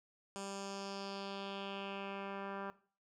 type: tone with low-pass filter sweep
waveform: 10% pulse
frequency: 197.1 Hz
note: G3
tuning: 10 cents sharp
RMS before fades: -44 dBFS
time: 0.36-2.7 s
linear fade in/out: 0 ms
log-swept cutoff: 7900 to 1600 Hz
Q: 2.7
effects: noise-tail reverb RT60 0.4 s tail -17 dB re dry